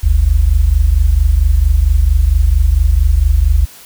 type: tone pair together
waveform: sine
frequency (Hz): 49 / 73.42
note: G1 / D2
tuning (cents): 0 / 0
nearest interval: perfect fifth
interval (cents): 700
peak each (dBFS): -10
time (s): 0.03-3.66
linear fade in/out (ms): 10
effects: white hiss -38 dBFS RMS until 3.85 s